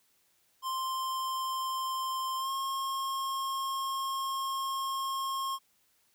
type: tone with pitch glide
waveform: square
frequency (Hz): 1048 to 1076.2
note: C6 to C6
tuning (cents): +2 to +48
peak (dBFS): -32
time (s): 0.62-5.59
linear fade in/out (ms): 50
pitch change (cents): +46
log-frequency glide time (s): 2.38-2.5
effects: white hiss -70 dBFS RMS until 6.14 s